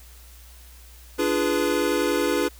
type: chord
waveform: square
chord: D diminished seventh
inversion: none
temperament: equal with one note detuned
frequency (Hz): 293.7 / 343.8 / 415.3 / 493.9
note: D4 / F4 / Ab4 / Cb5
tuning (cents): 0 / -27 / 0 / 0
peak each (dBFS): -27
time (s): 1.18-2.49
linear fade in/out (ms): 20
effects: added 60 Hz sine -45 dBFS peak until 2.59 s + white hiss -51 dBFS RMS until 2.59 s